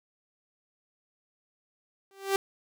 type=tone with exponential growth; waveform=sawtooth; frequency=390.8 Hz; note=G4; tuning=5 cents flat; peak=-17 dBFS; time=2.11-2.36 s; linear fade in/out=1 ms; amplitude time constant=53 ms; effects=none